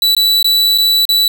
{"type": "tone with dropouts", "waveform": "45% pulse", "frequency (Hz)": 3951, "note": "B7", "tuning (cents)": 0, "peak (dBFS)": -9, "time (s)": [0.02, 1.28], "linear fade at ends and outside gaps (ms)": 2, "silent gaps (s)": [[0.15, 0.166], [0.428, 0.444], [0.778, 0.783], [1.053, 1.09]], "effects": []}